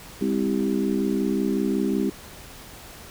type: harmonic tone with a mistuned harmonic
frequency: 65.41 Hz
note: C2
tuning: in tune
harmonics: 3 / 4 / 5 / 6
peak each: -25 / -26 / -27 / -28 dBFS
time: 0.21-2.1 s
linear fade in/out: 5 ms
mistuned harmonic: 3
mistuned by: +49 cents
effects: pink hiss -43 dBFS RMS until 3.1 s